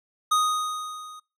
square tone with level ramp, 1244.5 Hz, D#6, in tune, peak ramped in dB -18 to -42 dBFS, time 0.31-1.2 s, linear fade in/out 10 ms, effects noise-tail reverb RT60 0.3 s tail -26 dB re dry + low-pass 12000 Hz 12 dB/octave

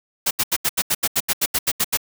white noise bursts, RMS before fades -19 dBFS, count 14, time 0.26-1.973 s, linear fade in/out 10 ms, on 49 ms, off 79 ms, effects none

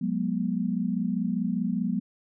sine tone cluster, 180.7 / 205.6 / 241 Hz, F#3 / G#3 / B3, -41 / -17 / -42 cents, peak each -29 dBFS, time 0.01-2 s, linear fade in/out 10 ms, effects none

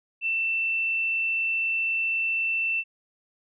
sine tone, 2676 Hz, E7, 25 cents sharp, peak -23 dBFS, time 0.21-2.84 s, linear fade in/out 50 ms, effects none

